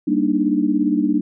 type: chord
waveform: sine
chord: Eb major seventh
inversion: first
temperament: equal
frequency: 196 / 233.1 / 293.7 / 311.1 Hz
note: G3 / Bb3 / D4 / Eb4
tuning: 0 / 0 / 0 / 0 cents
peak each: -23 / -22 / -18 / -22 dBFS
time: 0.07-1.21 s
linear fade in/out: 10 ms
effects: none